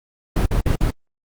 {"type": "noise bursts", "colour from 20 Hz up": "brown", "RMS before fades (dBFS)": -17, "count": 4, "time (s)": [0.36, 0.907], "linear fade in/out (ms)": 5, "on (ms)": 100, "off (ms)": 49, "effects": ["Opus 24 kbps"]}